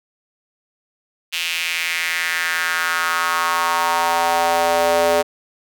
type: tone with high-pass filter sweep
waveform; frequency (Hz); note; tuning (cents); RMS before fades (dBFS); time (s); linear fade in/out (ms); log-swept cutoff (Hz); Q
square; 84.5; E2; +43; -19; 1.32-5.23; 20; 2800 to 530; 3.2
effects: none